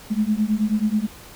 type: beating tone pair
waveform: sine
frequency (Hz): 208.8 / 218.1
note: G#3 / A3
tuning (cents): +10 / -15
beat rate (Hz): 9.3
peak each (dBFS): -21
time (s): 0.1-1.07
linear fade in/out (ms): 20
effects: pink hiss -43 dBFS RMS until 1.35 s